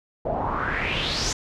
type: noise with low-pass filter sweep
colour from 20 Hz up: pink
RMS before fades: -26 dBFS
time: 0.25-1.33 s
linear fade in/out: 5 ms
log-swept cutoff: 590 to 6700 Hz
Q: 4.8
effects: none